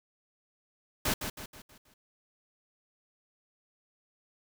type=noise with echo; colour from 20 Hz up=pink; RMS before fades=-29 dBFS; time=1.05-1.14 s; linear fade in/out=5 ms; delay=160 ms; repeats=5; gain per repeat=-7 dB; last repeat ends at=1.94 s; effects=none